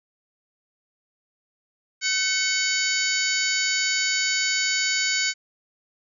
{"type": "harmonic tone with a mistuned harmonic", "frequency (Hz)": 761, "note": "F#5", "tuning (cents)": 48, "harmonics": [2, 3, 4, 5, 6, 7, 8, 9], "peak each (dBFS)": [-29, -26, -33, -34, -27, -33, -34, -28], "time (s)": [2.01, 5.34], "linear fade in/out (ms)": 50, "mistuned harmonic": 3, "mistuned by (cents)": -61, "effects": []}